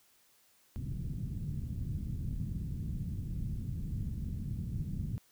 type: low-pass noise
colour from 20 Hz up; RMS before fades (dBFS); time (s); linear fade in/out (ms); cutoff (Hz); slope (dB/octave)
white; -37; 0.76-5.18; 0; 170; 24
effects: white hiss -67 dBFS RMS until 5.31 s